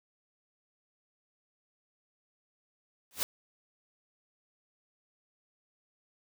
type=noise with exponential growth; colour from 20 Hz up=white; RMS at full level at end=-26 dBFS; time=3.11-3.23 s; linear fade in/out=0 ms; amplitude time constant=24 ms; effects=none